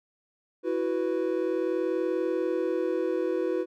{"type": "chord", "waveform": "triangle", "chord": "E suspended second", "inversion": "none", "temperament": "equal", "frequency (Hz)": [329.6, 370, 493.9], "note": ["E4", "F#4", "B4"], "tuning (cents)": [0, 0, 0], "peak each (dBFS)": [-28, -27, -28], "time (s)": [0.63, 3.66], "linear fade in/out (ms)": 50, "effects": []}